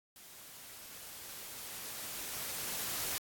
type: noise with level ramp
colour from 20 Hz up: white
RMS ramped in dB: -54 to -36 dBFS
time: 0.16-3.18 s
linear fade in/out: 0 ms
effects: AAC 64 kbps